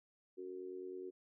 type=tone with amplitude modulation; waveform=sine; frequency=370 Hz; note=F#4; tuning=in tune; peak=-40 dBFS; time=0.37-1.11 s; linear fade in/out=20 ms; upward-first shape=sine; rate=89.5 Hz; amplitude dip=80%; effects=none